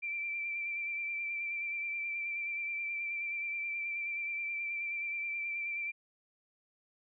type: tone with vibrato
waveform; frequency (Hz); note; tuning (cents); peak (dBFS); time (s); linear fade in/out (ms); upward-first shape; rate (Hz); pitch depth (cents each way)
sine; 2349; D7; 0; -34; 0.02-5.92; 20; sine; 9.4; 25
effects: none